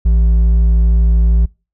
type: tone with hard clipping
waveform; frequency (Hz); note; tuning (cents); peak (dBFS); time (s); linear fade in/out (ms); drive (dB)
sine; 56.4; A1; +44; -9; 0.05-1.46; 10; 4
effects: noise-tail reverb RT60 0.3 s tail -25 dB re dry